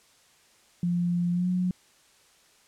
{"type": "tone with pitch glide", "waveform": "sine", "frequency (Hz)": [174.61, 181.4], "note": ["F3", "F#3"], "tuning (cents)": [0, -34], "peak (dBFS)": -23, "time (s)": [0.83, 1.71], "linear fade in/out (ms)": 2, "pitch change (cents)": 66, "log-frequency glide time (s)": [1.32, 1.48], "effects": ["white hiss -60 dBFS RMS until 2.67 s", "low-pass 9000 Hz 12 dB/octave"]}